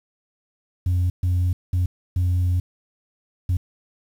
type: tone bursts at uneven times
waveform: sine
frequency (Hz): 89.5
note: F2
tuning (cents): +43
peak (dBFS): -15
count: 5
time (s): 0.86-1.1 / 1.23-1.53 / 1.73-1.86 / 2.16-2.6 / 3.49-3.57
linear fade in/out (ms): 5
effects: tanh soft clip ceiling -16 dBFS + 8-bit